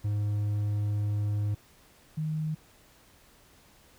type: tone pair in turn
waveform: triangle / sine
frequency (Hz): 103.83 / 155.57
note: G#2 / D#3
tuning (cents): 0 / 0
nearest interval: perfect fifth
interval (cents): 700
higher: second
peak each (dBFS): -24 / -28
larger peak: first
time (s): 0.04-1.55 / 2.17-2.55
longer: first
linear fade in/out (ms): 10
effects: pink hiss -59 dBFS RMS until 3.98 s